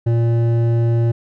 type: tone with hard clipping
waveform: sine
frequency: 116.54 Hz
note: A#2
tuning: in tune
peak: -15 dBFS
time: 0.06-1.12 s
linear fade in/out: 10 ms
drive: 10 dB
effects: none